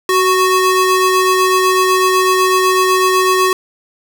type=ring-modulated tone; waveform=40% pulse; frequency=740 Hz; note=F#5; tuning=in tune; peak=-6 dBFS; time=0.09-3.53 s; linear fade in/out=2 ms; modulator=366 Hz; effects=none